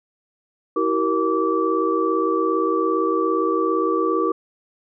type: tone cluster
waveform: sine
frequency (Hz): 324.9 / 382.4 / 469.3 / 1159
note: E4 / G4 / A#4 / D6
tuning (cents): -25 / -43 / +12 / -23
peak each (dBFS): -23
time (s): 0.76-4.32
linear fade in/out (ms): 5
effects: none